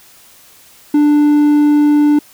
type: tone with hard clipping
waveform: triangle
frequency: 295.1 Hz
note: D4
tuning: 8 cents sharp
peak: -8 dBFS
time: 0.94-2.19 s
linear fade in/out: 5 ms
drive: 6 dB
effects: white hiss -44 dBFS RMS until 2.33 s